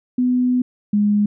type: tone pair in turn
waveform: sine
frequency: 249.9 / 206.9 Hz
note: B3 / G#3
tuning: +21 / -6 cents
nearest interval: minor third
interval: 327 cents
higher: first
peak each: -14 / -13 dBFS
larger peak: second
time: 0.18-0.62 / 0.93-1.26 s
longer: first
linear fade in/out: 5 ms
effects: none